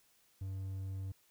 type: tone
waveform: triangle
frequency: 95.8 Hz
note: G2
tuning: 39 cents flat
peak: -36 dBFS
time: 0.41-1.12 s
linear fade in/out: 5 ms
effects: white hiss -70 dBFS RMS until 1.3 s